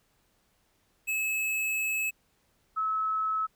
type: tone pair in turn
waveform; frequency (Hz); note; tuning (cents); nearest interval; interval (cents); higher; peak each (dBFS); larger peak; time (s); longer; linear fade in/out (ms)
square / sine; 2590 / 1295; E7 / E6; -31 / -31; octave; 1200; first; -28 / -26; second; 1.07-2.11 / 2.76-3.47; first; 20
effects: pink hiss -70 dBFS RMS until 3.55 s